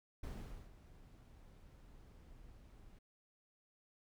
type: noise with ADSR envelope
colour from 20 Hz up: brown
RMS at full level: -44 dBFS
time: 0.23-2.99 s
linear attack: 7 ms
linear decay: 450 ms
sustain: -15 dB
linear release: 7 ms
effects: none